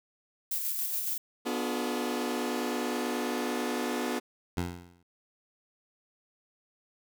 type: noise with tremolo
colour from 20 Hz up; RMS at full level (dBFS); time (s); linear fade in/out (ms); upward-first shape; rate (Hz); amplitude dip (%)
violet; -31; 0.51-1.18; 5; square; 7.2; 30
type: chord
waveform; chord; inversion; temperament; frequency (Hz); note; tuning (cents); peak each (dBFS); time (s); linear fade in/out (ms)
sawtooth; B diminished seventh; none; just; 246.9 / 296.3 / 355.6 / 426.7; B3 / D4 / F4 / Ab4; 0 / +15 / +31 / +47; -29 / -33 / -32 / -33; 1.45-4.2; 20
type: tone with exponential decay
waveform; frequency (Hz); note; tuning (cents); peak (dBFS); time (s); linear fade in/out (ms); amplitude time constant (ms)
15% pulse; 87.8; F2; +10; -21; 4.57-5.03; 5; 100
effects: none